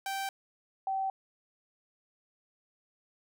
sawtooth / sine tone pair in turn, 780 / 771.5 Hz, G5 / G5, -9 / -28 cents, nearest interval unison, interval 19 cents, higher first, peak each -29 / -29 dBFS, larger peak neither, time 0.06-0.29 / 0.87-1.1 s, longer neither, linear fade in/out 2 ms, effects none

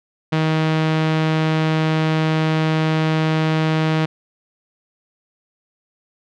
sawtooth tone with low-pass filter, 157.9 Hz, D#3, 26 cents sharp, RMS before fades -18 dBFS, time 0.32-4.06 s, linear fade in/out 10 ms, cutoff 3400 Hz, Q 1.1, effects none

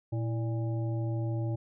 harmonic tone with a mistuned harmonic, 116.54 Hz, A#2, in tune, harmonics 1 / 3 / 5 / 7, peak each -29 / -38 / -43 / -48 dBFS, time 0.12-1.56 s, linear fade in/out 10 ms, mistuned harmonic 3, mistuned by -100 cents, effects none

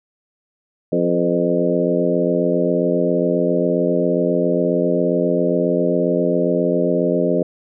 harmonic tone with a mistuned harmonic, 87.4 Hz, F2, 2 cents sharp, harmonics 2 / 3 / 4 / 5 / 6 / 7, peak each -22 / -22 / -22 / -22 / -22 / -22 dBFS, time 0.92-7.43 s, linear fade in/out 5 ms, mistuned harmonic 6, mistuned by -35 cents, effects none

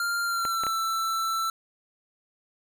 square tone with pitch glide, 1394 to 1332.6 Hz, F6 to E6, -4 to +18 cents, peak -26 dBFS, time 0-1.5 s, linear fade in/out 2 ms, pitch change -78 cents, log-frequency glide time 0.24-0.65 s
clicks, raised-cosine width 0.5 ms, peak -18 dBFS, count 3, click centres 0.452 / 0.636 / 0.667 s
effects none

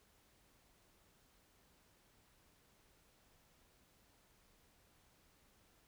silence, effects pink hiss -71 dBFS RMS until 5.87 s

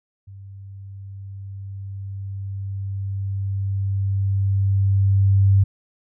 sine tone with level ramp, 98 Hz, G2, in tune, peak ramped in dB -37 to -11 dBFS, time 0.27-5.64 s, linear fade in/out 10 ms, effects none

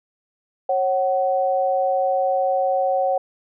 sine tone pair together, 545.6 / 750 Hz, C#5 / F#5, -28 / +23 cents, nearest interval tritone, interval 551 cents, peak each -20 dBFS, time 0.69-3.18 s, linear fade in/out 5 ms, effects none

